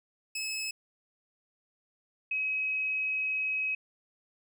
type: tone pair in turn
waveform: 20% pulse / sine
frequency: 2589 / 2547 Hz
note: E7 / D#7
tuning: -32 / +40 cents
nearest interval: unison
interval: 28 cents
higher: first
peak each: -28 dBFS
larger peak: neither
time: 0.35-0.71 / 2.31-3.75 s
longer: second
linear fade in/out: 5 ms
effects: none